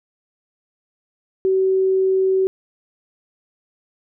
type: tone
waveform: sine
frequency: 380 Hz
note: F#4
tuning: 46 cents sharp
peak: -14 dBFS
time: 1.45-2.47 s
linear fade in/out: 0 ms
effects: none